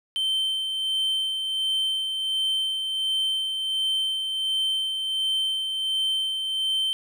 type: tone with tremolo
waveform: triangle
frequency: 3104 Hz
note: G7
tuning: 18 cents flat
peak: -20 dBFS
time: 0.16-6.93 s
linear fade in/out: 0 ms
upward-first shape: sine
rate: 1.4 Hz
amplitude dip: 40%
effects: none